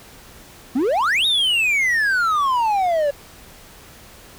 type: exponential two-way sweep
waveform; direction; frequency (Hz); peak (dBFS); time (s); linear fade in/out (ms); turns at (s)
triangle; up then down; 233.5 to 3795 to 558; -14; 0.75-3.11; 10; 1.26
effects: pink hiss -44 dBFS RMS until 4.38 s